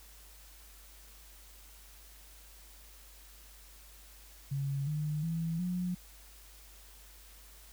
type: tone with pitch steps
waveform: sine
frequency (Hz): 138.59 / 151.13 / 164.81 / 179.73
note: C#3 / D3 / E3 / F3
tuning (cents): 0 / +50 / 0 / +50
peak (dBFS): -31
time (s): 4.51-5.95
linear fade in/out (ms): 10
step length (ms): 360
effects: added 50 Hz sine -55 dBFS peak until 7.72 s + white hiss -57 dBFS RMS until 7.72 s